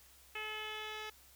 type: tone with low-pass filter sweep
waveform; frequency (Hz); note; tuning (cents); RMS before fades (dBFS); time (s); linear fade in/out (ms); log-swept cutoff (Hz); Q
10% pulse; 430; A4; -40; -43; 0.35-1.1; 5; 2700 to 4200; 4.2
effects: added 65 Hz sine -67 dBFS peak until 1.35 s + white hiss -62 dBFS RMS until 1.35 s

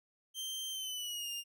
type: tone with pitch glide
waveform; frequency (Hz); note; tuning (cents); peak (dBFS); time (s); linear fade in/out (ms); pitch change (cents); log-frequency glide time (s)
sawtooth; 3139 to 2813; G7 to F7; +2 to +12; -35; 0.34-1.44; 50; -190; 0.7-1.31
effects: none

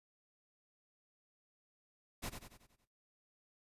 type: noise with echo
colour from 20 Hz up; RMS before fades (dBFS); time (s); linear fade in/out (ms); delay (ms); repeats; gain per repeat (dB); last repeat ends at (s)
pink; -41; 2.22-2.3; 20; 93; 6; -6; 2.858
effects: noise-tail reverb RT60 0.3 s tail -18 dB re dry + resampled to 32000 Hz

